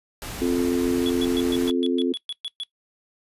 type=noise; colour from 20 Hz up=pink; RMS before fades=-34 dBFS; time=0.22-1.7 s; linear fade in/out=0 ms
type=chord; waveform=sine; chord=F major; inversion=second; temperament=just; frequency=261.9 / 349.2 / 436.5 Hz; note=C4 / F4 / A4; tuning=+2 / 0 / -14 cents; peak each=-22 / -24 / -27 dBFS; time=0.41-2.13 s; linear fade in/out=10 ms
type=tone bursts; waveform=triangle; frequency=3382 Hz; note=G#7; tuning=31 cents sharp; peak=-26 dBFS; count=11; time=1.06-2.634 s; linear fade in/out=0 ms; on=34 ms; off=120 ms
effects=noise-tail reverb RT60 0.1 s tail -19 dB re dry + resampled to 32000 Hz